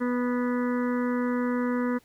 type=harmonic tone; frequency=246 Hz; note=B3; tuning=7 cents flat; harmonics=1 / 2 / 4 / 5 / 6 / 7 / 8; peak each=-25 / -31 / -37 / -39 / -41 / -42 / -43 dBFS; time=0-1.99 s; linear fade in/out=20 ms; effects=pink hiss -61 dBFS RMS until 2.04 s